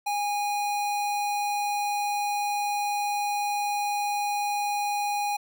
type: tone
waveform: square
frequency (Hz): 821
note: G#5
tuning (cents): -20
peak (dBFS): -26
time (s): 0.06-5.37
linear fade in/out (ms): 10
effects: none